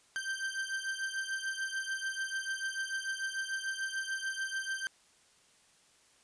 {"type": "beating tone pair", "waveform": "40% pulse", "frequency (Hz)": [1562, 1568.8], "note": ["G6", "G6"], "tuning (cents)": [-7, 1], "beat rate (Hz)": 6.8, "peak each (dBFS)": [-36, -37], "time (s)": [0.16, 4.87], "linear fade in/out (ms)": 0, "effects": ["white hiss -65 dBFS RMS until 6.23 s", "resampled to 22050 Hz"]}